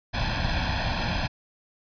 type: noise with comb filter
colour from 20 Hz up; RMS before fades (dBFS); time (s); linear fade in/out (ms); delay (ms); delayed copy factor
pink; -26; 0.13-1.28; 20; 1.2; +0.85
effects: resampled to 11025 Hz